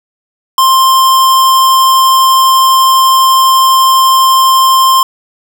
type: tone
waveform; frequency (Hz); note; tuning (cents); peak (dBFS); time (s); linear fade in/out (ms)
square; 1052; C6; +9; -5; 0.58-5.03; 2
effects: none